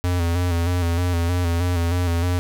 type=tone with vibrato; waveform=square; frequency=86.9 Hz; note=F2; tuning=8 cents flat; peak=-19 dBFS; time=0.04-2.39 s; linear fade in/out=0 ms; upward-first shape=square; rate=3.2 Hz; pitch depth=42 cents each way; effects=none